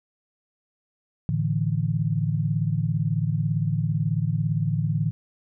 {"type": "chord", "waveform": "sine", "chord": "A suspended fourth", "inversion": "none", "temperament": "equal", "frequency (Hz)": [110, 146.83, 164.81], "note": ["A2", "D3", "E3"], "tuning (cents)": [0, 0, 0], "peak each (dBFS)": [-26, -25, -26], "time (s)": [1.29, 5.11], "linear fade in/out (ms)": 0, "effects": []}